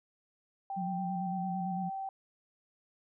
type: tone with pitch glide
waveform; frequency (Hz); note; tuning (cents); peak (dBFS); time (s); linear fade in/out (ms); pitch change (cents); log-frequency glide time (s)
sine; 784 to 775; G5 to G5; 0 to -20; -35; 0.7-2.09; 2; -20; 1.12-1.38
type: tone with vibrato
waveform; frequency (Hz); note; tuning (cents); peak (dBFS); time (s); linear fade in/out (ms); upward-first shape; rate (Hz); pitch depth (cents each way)
sine; 181.3; F#3; -35; -34; 0.76-1.9; 20; square; 8.9; 44
effects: none